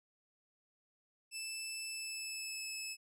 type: tone with pitch glide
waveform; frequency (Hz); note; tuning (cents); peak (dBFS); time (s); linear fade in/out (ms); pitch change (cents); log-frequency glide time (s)
15% pulse; 2637 to 2602; E7 to E7; 0 to -23; -33; 1.31-2.97; 50; -23; 1.88-2.64
effects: low-pass 12000 Hz 12 dB/octave